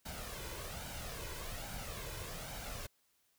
pink noise with flanger, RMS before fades -44 dBFS, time 0.05-2.87 s, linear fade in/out 10 ms, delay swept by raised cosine 1.3 to 2.02 ms, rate 1.2 Hz, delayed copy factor +0.55, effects white hiss -75 dBFS RMS until 3.38 s

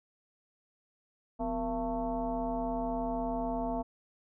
sine tone with frequency modulation, 466.2 Hz, A#4, in tune, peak -30 dBFS, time 1.39-3.83 s, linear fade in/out 20 ms, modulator 214 Hz, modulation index 1.9, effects none

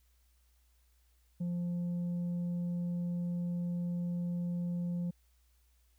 sine tone with tanh clipping, 174.61 Hz, F3, in tune, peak -33 dBFS, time 1.4-5.11 s, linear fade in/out 10 ms, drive 3 dB, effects added 60 Hz sine -66 dBFS peak until 5.98 s + white hiss -75 dBFS RMS until 5.98 s

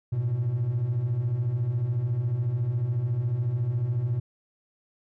triangle beating tone pair, 108.8 / 122.8 Hz, A2 / B2, -19 / -9 cents, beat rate 14 Hz, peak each -28 / -22 dBFS, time 0.12-4.2 s, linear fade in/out 10 ms, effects tanh soft clip ceiling -18 dBFS

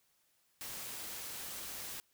white noise, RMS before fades -44 dBFS, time 0.61-2 s, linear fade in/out 0 ms, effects white hiss -74 dBFS RMS until 2.13 s

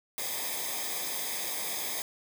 white noise with comb filter, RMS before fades -34 dBFS, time 0.18-2.02 s, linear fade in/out 0 ms, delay 0.7 ms, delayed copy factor -0.8, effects none

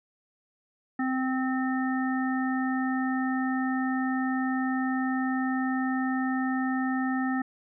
harmonic tone, 260 Hz, C4, 11 cents flat, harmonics 1 / 3 / 5 / 7, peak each -26 / -34 / -37 / -35 dBFS, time 0.99-7.42 s, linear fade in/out 5 ms, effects none

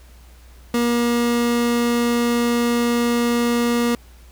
30% pulse tone, 237.9 Hz, A#3, 35 cents sharp, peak -14 dBFS, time 0.74-3.95 s, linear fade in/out 2 ms, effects added 60 Hz sine -43 dBFS peak until 4.31 s + pink hiss -52 dBFS RMS until 4.31 s

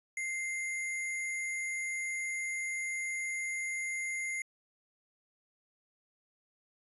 sine tone with sample-and-hold, 2093 Hz, C7, in tune, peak -33 dBFS, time 0.17-4.42 s, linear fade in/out 2 ms, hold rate 8820 Hz, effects resampled to 32000 Hz

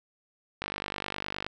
click train, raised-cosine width 0.3 ms, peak -16 dBFS, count 43, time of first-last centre 0.62-1.465 s, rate 49.7 Hz, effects none

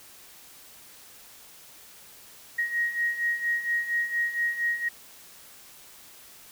sine beating tone pair, 1882 / 1886.3 Hz, A#6 / A#6, +16 / +20 cents, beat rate 4.3 Hz, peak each -31 / -26 dBFS, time 2.58-4.89 s, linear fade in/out 10 ms, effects white hiss -50 dBFS RMS until 6.51 s

